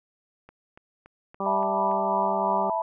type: click train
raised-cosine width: 0.5 ms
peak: -32 dBFS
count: 6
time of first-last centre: 0.49-1.915 s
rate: 3.51 Hz
type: harmonic tone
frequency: 196 Hz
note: G3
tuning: in tune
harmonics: 1 / 2 / 3 / 4 / 5 / 6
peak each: -33 / -33 / -33 / -33 / -33 / -33 dBFS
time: 1.4-2.7 s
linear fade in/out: 2 ms
type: chord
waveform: sine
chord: E suspended fourth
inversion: none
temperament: equal with one note detuned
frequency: 659.3 / 880 / 977 Hz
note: E5 / A5 / B5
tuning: 0 / 0 / -19 cents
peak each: -28 dBFS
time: 1.46-2.82 s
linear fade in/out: 2 ms
effects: none